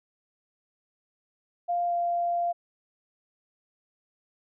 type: tone with pitch glide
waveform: sine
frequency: 698.5 to 693.3 Hz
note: F5 to F5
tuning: 0 to -13 cents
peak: -24 dBFS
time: 1.68-2.53 s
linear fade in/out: 20 ms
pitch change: -13 cents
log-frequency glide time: 1.87-1.93 s
effects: none